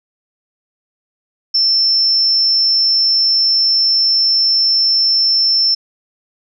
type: tone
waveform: sine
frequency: 5350 Hz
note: E8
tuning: 25 cents sharp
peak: -10 dBFS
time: 1.54-5.75 s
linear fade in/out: 10 ms
effects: none